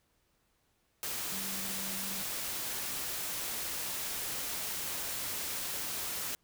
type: tone in noise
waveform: sine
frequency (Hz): 193.4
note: G3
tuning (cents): -23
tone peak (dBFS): -45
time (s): 1.32-2.22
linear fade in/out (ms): 0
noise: white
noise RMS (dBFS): -37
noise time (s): 1.03-6.35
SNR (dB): -11
effects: pink hiss -74 dBFS RMS until 6.43 s